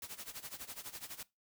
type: noise with tremolo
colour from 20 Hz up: white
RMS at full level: -44 dBFS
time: 0.02-1.23 s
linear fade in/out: 2 ms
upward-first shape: sine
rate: 12 Hz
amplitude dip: 85%
effects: noise-tail reverb RT60 0.2 s tail -20 dB re dry